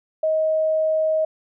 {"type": "tone", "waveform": "sine", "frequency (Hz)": 630, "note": "D#5", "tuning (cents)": 21, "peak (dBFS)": -17, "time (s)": [0.23, 1.25], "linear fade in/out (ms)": 5, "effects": []}